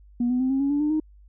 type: tone with pitch steps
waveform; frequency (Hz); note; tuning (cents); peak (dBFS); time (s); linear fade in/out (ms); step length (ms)
sine; 241.4 / 250.2 / 259.3 / 268.8 / 278.6 / 288.7 / 299.3 / 310.2; B3 / B3 / C4 / C4 / C#4 / D4 / D4 / D#4; -39 / +23 / -15 / +47 / +9 / -30 / +33 / -5; -19; 0.2-1; 5; 100
effects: tanh soft clip ceiling -16 dBFS + added 50 Hz sine -48 dBFS peak until 1.28 s